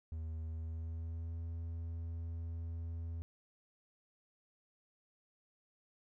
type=tone with pitch glide; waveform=triangle; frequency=80.2 to 83.08 Hz; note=E2 to E2; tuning=-47 to +14 cents; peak=-37 dBFS; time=0.12-3.22 s; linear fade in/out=0 ms; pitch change=+61 cents; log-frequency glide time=0.41-1.39 s; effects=none